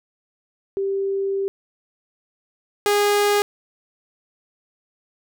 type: tone pair in turn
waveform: sine / sawtooth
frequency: 392 / 410.8 Hz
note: G4 / G#4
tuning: 0 / -19 cents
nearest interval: minor second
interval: 81 cents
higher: second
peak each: -20 / -12 dBFS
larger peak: second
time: 0.77-1.48 / 2.86-3.42 s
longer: first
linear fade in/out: 0 ms
effects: none

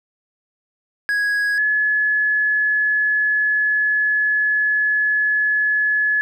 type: tone pair in turn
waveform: triangle / sine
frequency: 1661.2 / 1705.9 Hz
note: G#6 / G#6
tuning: 0 / +46 cents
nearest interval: unison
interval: 46 cents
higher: second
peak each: -15 dBFS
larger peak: neither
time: 1.09-1.58 / 1.58-6.21 s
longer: second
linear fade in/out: 0 ms
effects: none

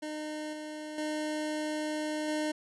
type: tone with level steps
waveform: 25% pulse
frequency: 305.5 Hz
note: D#4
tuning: 32 cents flat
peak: -32 / -35 / -28 / -26 dBFS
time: 0.02-2.52 s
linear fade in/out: 10 ms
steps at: 0.53 / 0.98 / 2.28 s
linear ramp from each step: 2 ms
effects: resampled to 24000 Hz

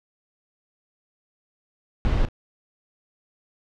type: noise with echo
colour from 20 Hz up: brown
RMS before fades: -20 dBFS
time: 2.05-2.25 s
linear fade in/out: 0 ms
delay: 36 ms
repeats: 1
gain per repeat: -15 dB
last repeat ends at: 2.286 s
effects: low-pass 4000 Hz 12 dB/octave

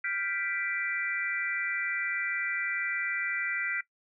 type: chord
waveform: sine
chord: G dominant seventh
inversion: third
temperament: equal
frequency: 1396.9 / 1568 / 1975.5 / 2349 Hz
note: F6 / G6 / B6 / D7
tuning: 0 / 0 / 0 / 0 cents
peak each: -37 / -37 / -32 / -37 dBFS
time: 0.04-3.81 s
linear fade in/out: 5 ms
effects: noise-tail reverb RT60 0.1 s tail -19 dB re dry

